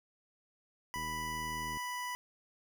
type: tone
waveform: 25% pulse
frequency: 987.8 Hz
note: B5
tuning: in tune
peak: -33 dBFS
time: 0.94-2.15 s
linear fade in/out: 0 ms
type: click train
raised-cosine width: 3 ms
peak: -35 dBFS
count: 65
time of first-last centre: 0.96-1.771 s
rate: 78.9 Hz
effects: none